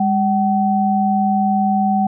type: tone pair together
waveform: sine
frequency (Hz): 202.5 / 760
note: G#3 / F#5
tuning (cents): -43 / +46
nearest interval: octave + major seventh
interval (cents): 2289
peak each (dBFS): -16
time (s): 0-2.07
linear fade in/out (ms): 5
effects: none